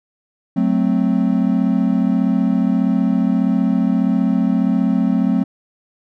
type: chord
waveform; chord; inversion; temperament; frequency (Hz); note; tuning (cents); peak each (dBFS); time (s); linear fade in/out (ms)
triangle; F# diminished; none; equal; 185 / 220 / 261.6; F#3 / A3 / C4; 0 / 0 / 0; -16; 0.56-5.44; 10
effects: none